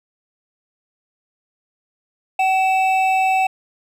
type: tone pair together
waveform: triangle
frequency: 760 / 2639 Hz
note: F#5 / E7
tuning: +46 / +1 cents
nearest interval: octave + minor seventh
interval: 2155 cents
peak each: -13 / -20 dBFS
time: 2.39-3.47 s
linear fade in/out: 5 ms
effects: none